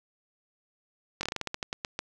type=slowing click train; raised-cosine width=0.2 ms; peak=-14 dBFS; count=13; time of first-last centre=1.21-1.991 s; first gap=21 ms; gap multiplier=1.19; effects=none